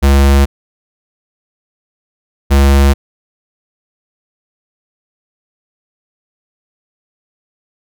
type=tone pair in turn; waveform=square; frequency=69.3 / 69.3 Hz; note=C#2 / C#2; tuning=0 / 0 cents; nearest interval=unison; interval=0 cents; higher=neither; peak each=-6 dBFS; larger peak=neither; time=0.02-0.46 / 2.5-2.94 s; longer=neither; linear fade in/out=20 ms; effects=none